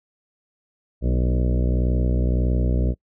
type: harmonic tone with a mistuned harmonic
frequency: 61.74 Hz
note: B1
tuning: in tune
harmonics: 1 / 2 / 3 / 4 / 5 / 6 / 7 / 8 / 9 / 10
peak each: -19 / -25 / -29 / -31 / -33 / -35 / -36 / -37 / -38 / -39 dBFS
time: 1.01-2.95 s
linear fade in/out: 50 ms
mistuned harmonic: 4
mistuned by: -33 cents
effects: noise-tail reverb RT60 0.1 s tail -25 dB re dry

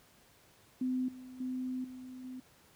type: tone with level steps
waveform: sine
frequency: 255.5 Hz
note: C4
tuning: 41 cents flat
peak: -30 / -46 / -34 / -44 / -41 dBFS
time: 0.81-2.4 s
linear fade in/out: 5 ms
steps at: 1.08 / 1.4 / 1.84 / 2.24 s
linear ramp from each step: 5 ms
effects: pink hiss -63 dBFS RMS until 2.75 s + high-pass 60 Hz 12 dB/octave

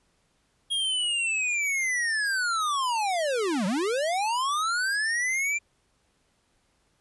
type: linear two-way sweep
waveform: square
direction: down then up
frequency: 3282 to 174.61 to 2381 Hz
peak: -25 dBFS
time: 0.7-5.59 s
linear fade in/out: 20 ms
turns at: 3.66 s
effects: pink hiss -69 dBFS RMS until 7 s + resampled to 24000 Hz

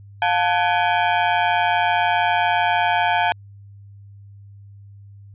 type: ring-modulated tone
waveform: sawtooth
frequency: 796 Hz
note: G5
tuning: 26 cents sharp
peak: -9 dBFS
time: 0.22-3.32 s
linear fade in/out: 0 ms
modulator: 86.4 Hz
effects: added 100 Hz sine -40 dBFS peak until 5.34 s + resampled to 8000 Hz

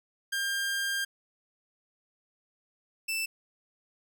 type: tone pair in turn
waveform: sawtooth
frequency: 1600 / 2653 Hz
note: G6 / E7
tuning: +35 / +10 cents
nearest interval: major sixth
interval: 875 cents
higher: second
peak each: -25 / -26 dBFS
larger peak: first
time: 0.32-1.05 / 3.08-3.26 s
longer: first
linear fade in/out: 10 ms
effects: none

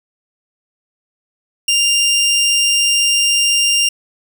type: tone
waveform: 20% pulse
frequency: 2794 Hz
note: F7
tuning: in tune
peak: -7 dBFS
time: 1.68-3.89 s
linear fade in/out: 5 ms
effects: none

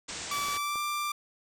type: low-pass noise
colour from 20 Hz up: white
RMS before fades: -39 dBFS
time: 0.08-0.58 s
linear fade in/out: 10 ms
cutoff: 8400 Hz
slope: 96 dB/octave
type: tone with pitch glide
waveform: sawtooth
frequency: 1153 to 1182.7 Hz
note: D6 to D6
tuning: -32 to +12 cents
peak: -26 dBFS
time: 0.31-1.12 s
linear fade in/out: 5 ms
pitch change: +44 cents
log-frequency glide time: 0.49-0.8 s
type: clicks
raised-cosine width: 1 ms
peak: -30 dBFS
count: 3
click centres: 0.386 / 0.485 / 0.757 s
effects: none

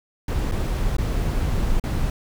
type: noise with dropouts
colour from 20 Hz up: brown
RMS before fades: -22 dBFS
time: 0.28-2.1 s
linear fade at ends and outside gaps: 2 ms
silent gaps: 0.514-0.52 / 0.967-0.983 / 1.798-1.838 s
effects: none

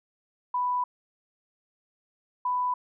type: tone pair in turn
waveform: sine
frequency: 990 / 993.7 Hz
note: B5 / B5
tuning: +4 / +10 cents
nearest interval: unison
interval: 6 cents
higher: second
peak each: -24 dBFS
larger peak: neither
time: 0.54-0.84 / 2.45-2.74 s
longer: first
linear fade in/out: 5 ms
effects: none

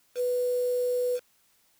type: tone with quantisation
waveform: sine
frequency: 493.9 Hz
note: B4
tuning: in tune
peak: -24 dBFS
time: 0.15-1.2 s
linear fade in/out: 50 ms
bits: 7
effects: white hiss -66 dBFS RMS until 1.79 s

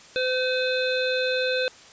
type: harmonic tone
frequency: 511 Hz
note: C5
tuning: 41 cents flat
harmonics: 1 / 3 / 5 / 7 / 8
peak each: -24 / -29 / -31 / -32 / -33 dBFS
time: 0.16-1.68 s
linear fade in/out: 0 ms
effects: white hiss -48 dBFS RMS until 1.92 s + resampled to 16000 Hz

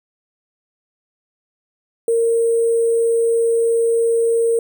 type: tone with sample-and-hold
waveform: sine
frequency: 461.5 Hz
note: A#4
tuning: 17 cents flat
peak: -13 dBFS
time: 2.08-4.59 s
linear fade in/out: 2 ms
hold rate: 8820 Hz
effects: none

